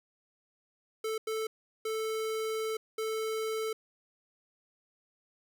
square tone bursts at uneven times, 440 Hz, A4, in tune, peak -32 dBFS, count 4, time 1.04-1.18 / 1.27-1.47 / 1.85-2.77 / 2.98-3.73 s, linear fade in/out 5 ms, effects none

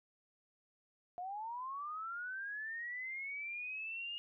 sine linear sweep, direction up, 698.5 to 2862 Hz, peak -40 dBFS, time 1.18-4.18 s, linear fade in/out 0 ms, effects none

